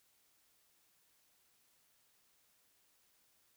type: silence
effects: white hiss -73 dBFS RMS until 3.56 s